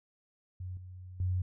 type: tone with level steps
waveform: sine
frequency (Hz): 91.5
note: F#2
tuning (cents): -19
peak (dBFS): -37 / -44 / -28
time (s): 0.6-1.42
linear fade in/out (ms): 5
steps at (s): 0.77 / 1.2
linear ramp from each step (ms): 2
effects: none